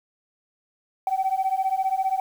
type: beating tone pair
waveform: sine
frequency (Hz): 758 / 773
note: F#5 / G5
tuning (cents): +42 / -24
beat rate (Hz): 15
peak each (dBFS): -23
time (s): 1.07-2.2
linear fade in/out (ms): 2
effects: tanh soft clip ceiling -16 dBFS + 8-bit